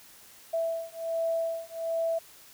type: beating tone pair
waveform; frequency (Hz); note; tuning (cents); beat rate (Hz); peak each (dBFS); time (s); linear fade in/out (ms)
sine; 659.3 / 660.6; E5 / E5; 0 / +4; 1.3; -31; 0.53-2.19; 10
effects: white hiss -53 dBFS RMS until 2.53 s